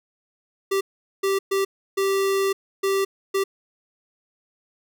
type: tone bursts at uneven times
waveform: square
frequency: 390.4 Hz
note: G4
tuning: 7 cents flat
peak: -20 dBFS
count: 6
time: 0.71-0.81 / 1.23-1.39 / 1.51-1.65 / 1.97-2.53 / 2.83-3.05 / 3.34-3.44 s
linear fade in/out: 10 ms
effects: none